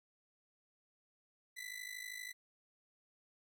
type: ring-modulated tone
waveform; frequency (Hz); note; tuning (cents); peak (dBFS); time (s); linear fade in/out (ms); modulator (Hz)
sawtooth; 1994; B6; +16; -38; 1.56-2.33; 20; 26.3
effects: none